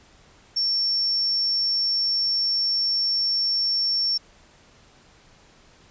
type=tone; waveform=sine; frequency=5450 Hz; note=F8; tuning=43 cents flat; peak=-20 dBFS; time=0.56-4.18 s; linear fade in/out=10 ms; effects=pink hiss -54 dBFS RMS until 5.9 s + resampled to 16000 Hz